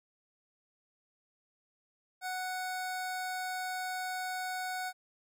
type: tone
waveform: 25% pulse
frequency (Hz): 740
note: F#5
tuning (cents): 0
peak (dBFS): -31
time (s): 2.21-4.93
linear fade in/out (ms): 50
effects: none